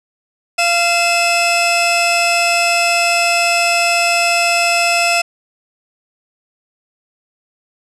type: tone pair together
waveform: sawtooth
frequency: 689.7 / 2602 Hz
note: F5 / E7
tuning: -22 / -23 cents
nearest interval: octave + major seventh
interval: 2299 cents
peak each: -11 dBFS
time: 0.58-5.22 s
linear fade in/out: 10 ms
effects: resampled to 22050 Hz + 7-bit